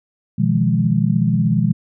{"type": "chord", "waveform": "sine", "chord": "F half-diminished seventh", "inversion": "second", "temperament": "equal with one note detuned", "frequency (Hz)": [123.47, 158.01, 174.61, 207.7], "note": ["Cb3", "Eb3", "F3", "Ab3"], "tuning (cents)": [0, 27, 0, 0], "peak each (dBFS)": -19, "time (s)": [0.38, 1.73], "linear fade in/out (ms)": 10, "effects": []}